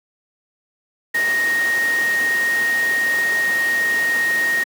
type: tone in noise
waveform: sine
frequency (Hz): 1864.7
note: A#6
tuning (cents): 0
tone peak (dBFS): -16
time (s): 1.14-4.64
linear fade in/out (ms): 10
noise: pink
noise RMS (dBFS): -28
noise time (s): 1.14-4.64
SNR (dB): +9
effects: high-pass 300 Hz 12 dB/octave